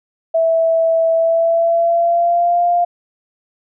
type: tone with pitch glide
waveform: sine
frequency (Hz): 656 to 699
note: E5 to F5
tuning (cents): -9 to +1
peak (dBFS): -11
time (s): 0.34-2.85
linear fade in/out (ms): 10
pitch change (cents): +110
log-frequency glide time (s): 1.13-2.62
effects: none